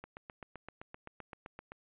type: click train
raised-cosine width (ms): 0.5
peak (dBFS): -30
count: 14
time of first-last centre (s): 0.04-1.72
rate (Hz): 7.74
effects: resampled to 8000 Hz